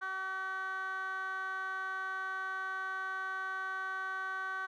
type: tone with band-pass filter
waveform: 15% pulse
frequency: 380 Hz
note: F#4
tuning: 46 cents sharp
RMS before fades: -38 dBFS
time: 0.01-4.67 s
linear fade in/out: 20 ms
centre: 1400 Hz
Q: 5.5
effects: none